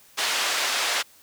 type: band-pass noise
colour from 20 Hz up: white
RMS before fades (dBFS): -25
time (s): 0.17-1.03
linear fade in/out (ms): 20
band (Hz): 590 to 4700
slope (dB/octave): 12
effects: white hiss -54 dBFS RMS until 1.22 s